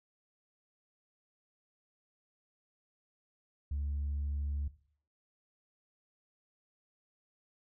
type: tone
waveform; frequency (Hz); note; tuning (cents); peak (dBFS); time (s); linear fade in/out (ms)
sine; 71.7; D2; -41; -31; 3.71-4.68; 5
effects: noise-tail reverb RT60 0.5 s tail -17 dB re dry + tanh soft clip ceiling -30 dBFS